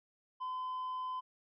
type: tone with tanh clipping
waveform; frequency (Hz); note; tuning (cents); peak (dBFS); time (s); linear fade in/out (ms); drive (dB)
triangle; 1020; C6; -44; -37; 0.4-1.21; 20; 7
effects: none